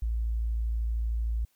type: tone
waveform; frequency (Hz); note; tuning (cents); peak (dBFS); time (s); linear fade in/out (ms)
sine; 56.5; A1; +47; -26; 0.02-1.45; 5
effects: white hiss -70 dBFS RMS until 1.55 s